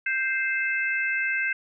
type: harmonic tone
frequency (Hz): 523.3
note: C5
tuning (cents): 0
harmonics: 3 / 4 / 5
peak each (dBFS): -26 / -28 / -30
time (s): 0.06-1.53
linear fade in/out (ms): 5
effects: none